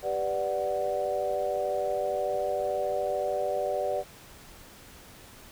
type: chord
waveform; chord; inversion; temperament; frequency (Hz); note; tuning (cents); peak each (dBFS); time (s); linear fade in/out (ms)
sine; G major seventh; none; equal; 392 / 493.9 / 587.3 / 740; G4 / B4 / D5 / F#5; 0 / 0 / 0 / 0; -35 / -33 / -29 / -33; 0.02-4.04; 50
effects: pink hiss -50 dBFS RMS until 5.51 s